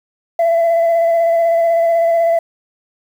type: tone with vibrato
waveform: sine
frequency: 671 Hz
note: E5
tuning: 31 cents sharp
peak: -8 dBFS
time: 0.39-2.39 s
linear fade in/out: 5 ms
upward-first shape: square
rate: 16 Hz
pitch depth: 17 cents each way
effects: tanh soft clip ceiling -9 dBFS + 7-bit